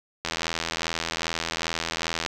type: click train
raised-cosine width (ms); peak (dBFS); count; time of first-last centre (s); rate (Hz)
0.2; -9; 167; 0.25-2.262; 82.5
effects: none